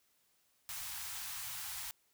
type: band-stop noise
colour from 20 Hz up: white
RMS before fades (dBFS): -43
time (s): 0.69-1.91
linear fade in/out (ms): 0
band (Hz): 140 to 740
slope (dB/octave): 48
effects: white hiss -74 dBFS RMS until 2.13 s